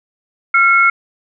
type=tone pair together; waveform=sine; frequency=1375 / 2183 Hz; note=F6 / C#7; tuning=-27 / -27 cents; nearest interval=minor sixth; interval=800 cents; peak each=-10 / -11 dBFS; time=0.54-0.9 s; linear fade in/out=5 ms; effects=none